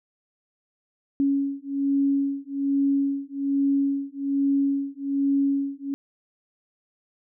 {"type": "beating tone pair", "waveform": "sine", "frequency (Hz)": [277.2, 278.4], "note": ["C#4", "C#4"], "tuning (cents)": [0, 8], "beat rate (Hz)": 1.2, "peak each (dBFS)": -24, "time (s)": [1.2, 5.94], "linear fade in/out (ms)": 0, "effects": []}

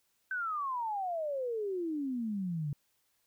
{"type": "exponential sweep", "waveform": "sine", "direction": "down", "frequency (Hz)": [1553, 139.7], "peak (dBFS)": -32, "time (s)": [0.31, 2.73], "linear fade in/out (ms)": 2, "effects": ["white hiss -75 dBFS RMS until 3.26 s"]}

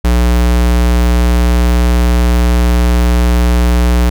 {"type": "tone", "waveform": "square", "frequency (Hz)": 60.1, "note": "B1", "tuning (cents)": -46, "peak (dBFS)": -8, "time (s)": [0.04, 4.1], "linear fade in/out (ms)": 10, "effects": []}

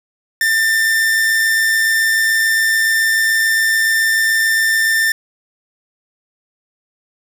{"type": "tone with amplitude modulation", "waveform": "45% pulse", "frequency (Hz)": 1791, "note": "A6", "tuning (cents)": 30, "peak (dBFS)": -11, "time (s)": [0.41, 5.12], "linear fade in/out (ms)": 2, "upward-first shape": "sine", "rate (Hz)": 107, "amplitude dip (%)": 25, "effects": []}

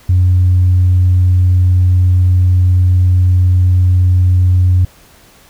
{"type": "tone", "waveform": "sine", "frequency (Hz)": 90.8, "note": "F#2", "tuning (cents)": -32, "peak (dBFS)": -5, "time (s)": [0.09, 4.85], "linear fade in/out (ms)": 5, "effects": ["tanh soft clip ceiling -3 dBFS", "pink hiss -44 dBFS RMS until 5.49 s"]}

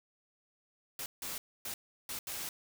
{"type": "noise bursts at uneven times", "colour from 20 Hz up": "white", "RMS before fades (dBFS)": -40, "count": 5, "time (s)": [[0.99, 1.06], [1.22, 1.38], [1.65, 1.74], [2.09, 2.19], [2.27, 2.49]], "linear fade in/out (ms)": 2, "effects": []}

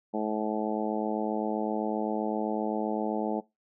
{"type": "harmonic tone", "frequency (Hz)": 107.7, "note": "A2", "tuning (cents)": -37, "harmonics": [2, 3, 4, 5, 6, 7, 8], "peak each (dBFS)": [-32, -34, -35, -36, -37, -37, -38], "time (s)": [0.13, 3.41], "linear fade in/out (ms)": 20, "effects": ["noise-tail reverb RT60 0.2 s tail -22 dB re dry"]}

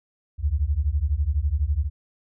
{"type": "beating tone pair", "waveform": "sine", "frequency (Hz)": [67.2, 79.2], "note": ["C2", "D#2"], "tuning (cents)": [47, 31], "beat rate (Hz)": 12, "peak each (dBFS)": -23, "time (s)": [0.38, 1.9], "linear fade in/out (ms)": 50, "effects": []}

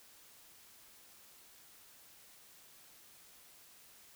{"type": "silence", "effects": ["white hiss -60 dBFS RMS until 4.15 s"]}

